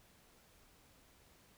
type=silence; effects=pink hiss -66 dBFS RMS until 1.57 s